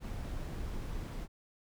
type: noise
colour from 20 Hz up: brown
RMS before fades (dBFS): -39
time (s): 0-1.28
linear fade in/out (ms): 50
effects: none